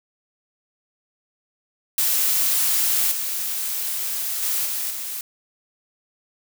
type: noise with level steps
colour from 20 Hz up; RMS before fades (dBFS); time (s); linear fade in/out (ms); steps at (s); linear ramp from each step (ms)
blue; -20 / -26 / -23 / -26 / -30; 1.98-5.21; 2; 3.11 / 4.42 / 4.65 / 4.9; 10
effects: none